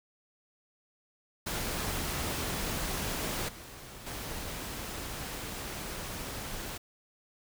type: noise with level steps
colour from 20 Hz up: pink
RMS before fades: -34 / -47 / -39 dBFS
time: 1.46-6.78 s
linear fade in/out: 10 ms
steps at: 3.48 / 4.06 s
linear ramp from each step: 10 ms
effects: none